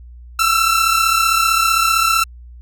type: tone pair together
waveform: sawtooth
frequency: 1319.5 / 1355 Hz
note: E6 / E6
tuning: +1 / +47 cents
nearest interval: unison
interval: 46 cents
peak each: -12 dBFS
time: 0.39-2.24 s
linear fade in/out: 5 ms
effects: added 60 Hz sine -35 dBFS peak until 2.61 s

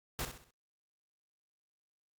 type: noise with echo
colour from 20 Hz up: pink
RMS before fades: -37 dBFS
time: 0.19-0.25 s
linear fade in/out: 0 ms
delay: 64 ms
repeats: 4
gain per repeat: -8 dB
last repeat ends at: 0.506 s
effects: noise-tail reverb RT60 0.1 s tail -23 dB re dry + Opus 48 kbps

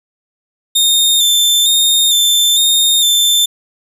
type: tone with vibrato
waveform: sawtooth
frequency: 3611 Hz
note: A7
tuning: 44 cents sharp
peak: -6 dBFS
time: 0.75-3.46 s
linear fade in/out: 10 ms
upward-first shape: square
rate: 1.1 Hz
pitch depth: 29 cents each way
effects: none

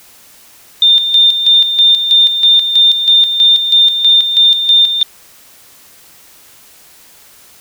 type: tone with tremolo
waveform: sine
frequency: 3609 Hz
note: A7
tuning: 43 cents sharp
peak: -4 dBFS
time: 0.82-5.03 s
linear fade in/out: 2 ms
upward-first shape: square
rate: 3.1 Hz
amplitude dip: 60%
effects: white hiss -42 dBFS RMS until 7.6 s

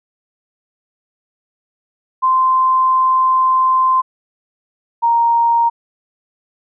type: tone pair in turn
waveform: sine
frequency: 1039 / 932.9 Hz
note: C6 / A#5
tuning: -12 / +1 cents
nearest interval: major second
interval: 187 cents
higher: first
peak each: -10 dBFS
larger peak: neither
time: 2.22-4.02 / 5.02-5.7 s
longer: first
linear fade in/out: 20 ms
effects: none

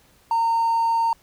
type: tone with hard clipping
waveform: triangle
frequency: 917 Hz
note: A#5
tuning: 29 cents flat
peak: -18 dBFS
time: 0.31-1.13 s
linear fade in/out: 2 ms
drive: 4 dB
effects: pink hiss -57 dBFS RMS until 1.22 s

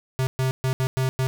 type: tone bursts at uneven times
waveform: square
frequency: 130.81 Hz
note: C3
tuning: in tune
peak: -21 dBFS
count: 6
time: 0.19-0.27 / 0.39-0.51 / 0.64-0.73 / 0.8-0.87 / 0.97-1.09 / 1.19-1.27 s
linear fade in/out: 0 ms
effects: none

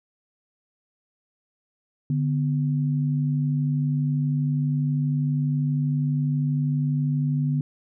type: tone pair together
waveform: sine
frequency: 146.9 / 246.9 Hz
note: D3 / B3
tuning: +1 / 0 cents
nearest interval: major sixth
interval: 899 cents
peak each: -21 / -28 dBFS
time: 2.1-7.61 s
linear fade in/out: 2 ms
effects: none

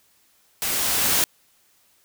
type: noise with level ramp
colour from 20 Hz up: white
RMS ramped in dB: -25 to -19 dBFS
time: 0.62-1.24 s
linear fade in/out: 0 ms
effects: white hiss -61 dBFS RMS until 2.04 s

